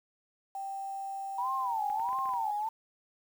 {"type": "tone", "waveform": "sine", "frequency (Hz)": 783, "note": "G5", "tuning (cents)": -2, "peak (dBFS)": -35, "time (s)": [0.55, 2.51], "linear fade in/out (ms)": 2}
{"type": "tone with vibrato", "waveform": "sine", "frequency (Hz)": 939, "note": "A#5", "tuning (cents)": 12, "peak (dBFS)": -30, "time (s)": [1.38, 2.69], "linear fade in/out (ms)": 5, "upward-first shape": "sine", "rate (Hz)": 1.5, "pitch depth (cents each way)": 220}
{"type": "clicks", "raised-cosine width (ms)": 0.5, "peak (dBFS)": -34, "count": 8, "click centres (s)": [1.9, 1.998, 2.089, 2.13, 2.188, 2.257, 2.291, 2.337]}
{"effects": ["9-bit"]}